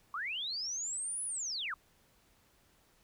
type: linear two-way sweep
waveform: sine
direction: up then down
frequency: 1082 to 10280 to 1082 Hz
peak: -35 dBFS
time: 0.14-1.74 s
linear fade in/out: 2 ms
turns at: 1.24 s
effects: pink hiss -68 dBFS RMS until 3.03 s